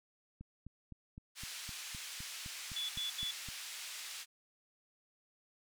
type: click train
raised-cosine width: 5 ms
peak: -36 dBFS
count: 13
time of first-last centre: 0.41-3.487 s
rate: 3.9 Hz
type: band-pass noise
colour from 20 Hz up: pink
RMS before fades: -46 dBFS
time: 1.35-4.26 s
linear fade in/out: 50 ms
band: 2300 to 9900 Hz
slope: 12 dB/octave
type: tone bursts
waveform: sine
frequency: 3437 Hz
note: A7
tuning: 41 cents flat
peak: -36 dBFS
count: 3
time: 2.76-3.312 s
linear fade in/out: 5 ms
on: 130 ms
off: 81 ms
effects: none